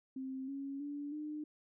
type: tone with pitch steps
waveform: sine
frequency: 263.7 / 275.9 / 288.6 / 301.9 Hz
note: C4 / C#4 / D4 / D4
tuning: +14 / -8 / -30 / +48 cents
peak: -39 dBFS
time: 0.16-1.44 s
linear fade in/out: 5 ms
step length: 320 ms
effects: none